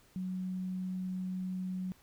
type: tone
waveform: sine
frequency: 185 Hz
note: F#3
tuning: in tune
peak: -34 dBFS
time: 0.16-1.92 s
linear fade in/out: 0 ms
effects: pink hiss -64 dBFS RMS until 2.02 s